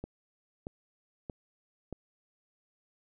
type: click train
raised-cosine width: 2 ms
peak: -25 dBFS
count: 4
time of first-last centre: 0.04-1.927 s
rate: 1.59 Hz
effects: none